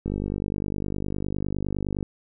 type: click train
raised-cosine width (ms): 3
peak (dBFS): -15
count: 99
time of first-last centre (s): 0.06-2.028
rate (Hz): 49.8
effects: none